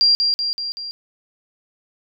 sine tone with echo, 4760 Hz, D8, 22 cents sharp, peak -11 dBFS, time 0.01-0.15 s, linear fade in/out 0 ms, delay 190 ms, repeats 4, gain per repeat -4 dB, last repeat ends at 0.91 s, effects none

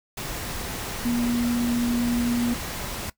sine tone in noise, 239.2 Hz, A#3, 45 cents sharp, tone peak -21 dBFS, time 1.05-2.54 s, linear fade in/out 5 ms, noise pink, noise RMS -32 dBFS, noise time 0.17-3.1 s, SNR +8 dB, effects noise-tail reverb RT60 0.1 s tail -18 dB re dry

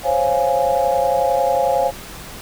sine chord, Db major seventh, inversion third, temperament equal, 523.3 / 554.4 / 698.5 / 830.6 Hz, C5 / Db5 / F5 / Ab5, 0 / 0 / 0 / 0 cents, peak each -20 dBFS, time 0.03-1.92 s, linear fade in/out 50 ms, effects pink hiss -35 dBFS RMS until 2.41 s

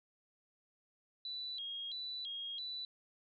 sine tone with vibrato, 3600 Hz, A7, 39 cents sharp, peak -40 dBFS, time 1.25-2.85 s, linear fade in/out 2 ms, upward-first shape square, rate 1.5 Hz, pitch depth 170 cents each way, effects none

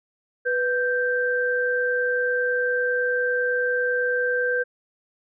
sine tone pair together, 493.9 / 1568 Hz, B4 / G6, 0 / 0 cents, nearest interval octave + minor sixth, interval 2000 cents, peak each -23 dBFS, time 0.45-4.64 s, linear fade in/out 20 ms, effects none

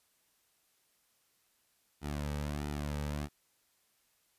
sawtooth tone with flanger, 73.42 Hz, D2, in tune, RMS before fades -37 dBFS, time 2.01-3.29 s, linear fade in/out 50 ms, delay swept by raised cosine 1.8 to 2.9 ms, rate 1.5 Hz, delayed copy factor -0.65, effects white hiss -73 dBFS RMS until 4.38 s + resampled to 32000 Hz

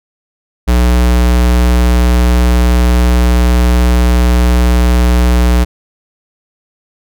square tone, 60.7 Hz, B1, 29 cents flat, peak -7 dBFS, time 0.67-5.65 s, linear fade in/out 20 ms, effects none

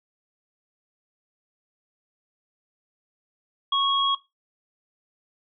sine tone pair together, 1105 / 3302 Hz, C#6 / G#7, -6 / -11 cents, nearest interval octave + perfect fifth, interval 1895 cents, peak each -23 / -22 dBFS, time 3.72-4.15 s, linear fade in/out 5 ms, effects noise-tail reverb RT60 0.2 s tail -17 dB re dry

